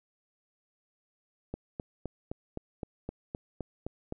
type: click train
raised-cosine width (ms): 2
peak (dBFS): -22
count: 11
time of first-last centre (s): 1.54-4.124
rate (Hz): 3.87
effects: none